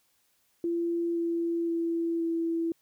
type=tone with pitch steps; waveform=sine; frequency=339.9 / 337.2 / 334.4 / 331.8 Hz; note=F4 / E4 / E4 / E4; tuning=-47 / +39 / +25 / +11 cents; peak=-26 dBFS; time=0.64-2.72 s; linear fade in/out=2 ms; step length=520 ms; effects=white hiss -70 dBFS RMS until 2.81 s